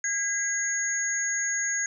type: tone cluster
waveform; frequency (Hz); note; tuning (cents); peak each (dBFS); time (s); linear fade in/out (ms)
sine; 1635 / 2016 / 6640; G#6 / B6 / G#8; -28 / +35 / -1; -30 / -34 / -27; 0.04-1.86; 2
effects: none